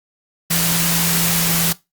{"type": "tone in noise", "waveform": "sine", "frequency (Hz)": 168.3, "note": "E3", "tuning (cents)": 36, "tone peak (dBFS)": -21, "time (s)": [0.5, 1.73], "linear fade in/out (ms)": 10, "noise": "white", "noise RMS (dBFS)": -18, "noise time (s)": [0.5, 1.73], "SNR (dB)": -6, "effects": ["noise-tail reverb RT60 0.2 s tail -19 dB re dry", "Opus 48 kbps"]}